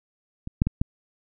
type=clicks; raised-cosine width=5 ms; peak=-20 / -6 / -11 / -9 dBFS; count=4; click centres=0.474 / 0.619 / 0.67 / 0.815 s; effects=none